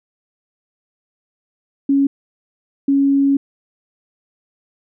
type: tone bursts at uneven times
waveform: sine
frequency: 277.2 Hz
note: C#4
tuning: in tune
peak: -11 dBFS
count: 2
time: 1.89-2.07 / 2.88-3.37 s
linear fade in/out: 5 ms
effects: none